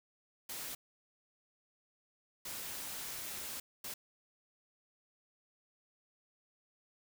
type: noise bursts at uneven times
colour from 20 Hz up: white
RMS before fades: -43 dBFS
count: 3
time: 0.49-0.75 / 2.45-3.6 / 3.84-3.94 s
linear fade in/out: 5 ms
effects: none